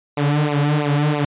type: tone with flanger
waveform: sawtooth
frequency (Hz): 146.9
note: D3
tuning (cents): +1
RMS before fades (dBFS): -18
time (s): 0.17-1.25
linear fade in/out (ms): 5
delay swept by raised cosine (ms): 0.58 to 4.98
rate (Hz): 3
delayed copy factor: -0.95
effects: resampled to 8000 Hz